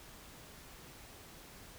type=silence; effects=pink hiss -54 dBFS RMS until 1.78 s